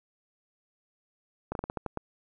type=slowing click train; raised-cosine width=1 ms; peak=-18 dBFS; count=8; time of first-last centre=1.52-1.973 s; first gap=32 ms; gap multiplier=1.23; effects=none